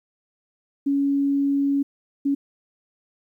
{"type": "tone bursts at uneven times", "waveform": "sine", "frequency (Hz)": 279.7, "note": "C#4", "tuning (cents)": 16, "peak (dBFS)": -18, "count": 2, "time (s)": [[0.86, 1.83], [2.25, 2.35]], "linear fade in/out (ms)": 10, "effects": ["10-bit"]}